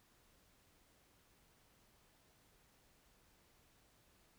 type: silence
effects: pink hiss -71 dBFS RMS until 4.38 s